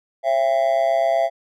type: tone with amplitude modulation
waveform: triangle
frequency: 671 Hz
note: E5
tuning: 31 cents sharp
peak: -10 dBFS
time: 0.23-1.3 s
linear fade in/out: 50 ms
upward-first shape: sine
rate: 128 Hz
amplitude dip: 85%
effects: none